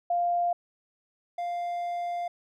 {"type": "tone pair in turn", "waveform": ["sine", "triangle"], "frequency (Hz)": [698.5, 698.5], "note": ["F5", "F5"], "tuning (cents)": [0, 0], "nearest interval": "unison", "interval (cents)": 0, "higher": "neither", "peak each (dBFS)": [-23, -27], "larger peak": "first", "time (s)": [[0.1, 0.53], [1.38, 2.28]], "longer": "second", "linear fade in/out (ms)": 5, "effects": []}